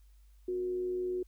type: tone with frequency modulation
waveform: sine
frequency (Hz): 364.7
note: F#4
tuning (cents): -25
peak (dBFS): -31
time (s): 0.48-1.23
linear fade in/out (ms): 5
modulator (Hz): 106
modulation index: 0.21
effects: added 50 Hz sine -56 dBFS peak until 1.27 s + white hiss -74 dBFS RMS until 1.27 s